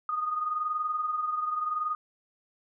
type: tone pair together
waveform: sine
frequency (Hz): 1234.2 / 1255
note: D#6 / D#6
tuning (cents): -14 / +15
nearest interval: unison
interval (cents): 29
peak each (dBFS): -28 / -36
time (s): 0.09-1.95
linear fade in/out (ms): 2
effects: none